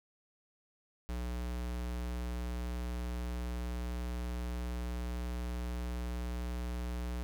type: tone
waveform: square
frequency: 60.4 Hz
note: B1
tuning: 38 cents flat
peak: -36 dBFS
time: 1.09-7.23 s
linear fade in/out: 0 ms
effects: none